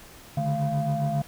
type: tone cluster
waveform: sine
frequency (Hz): 141.7 / 149.1 / 215.5 / 689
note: C#3 / D3 / A3 / F5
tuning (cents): +38 / +27 / -36 / -24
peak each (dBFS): -29 / -25 / -31 / -27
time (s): 0.37-1.22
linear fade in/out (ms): 5
effects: tanh soft clip ceiling -18 dBFS + pink hiss -48 dBFS RMS until 1.27 s